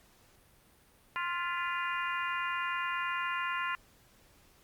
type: harmonic tone with a mistuned harmonic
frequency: 349.2 Hz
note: F4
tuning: in tune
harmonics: 3 / 4 / 5 / 6 / 7 / 8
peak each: -35 / -37 / -39 / -41 / -42 / -43 dBFS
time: 1.16-3.75 s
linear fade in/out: 0 ms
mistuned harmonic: 6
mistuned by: -66 cents
effects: pink hiss -63 dBFS RMS until 4.63 s + Opus 48 kbps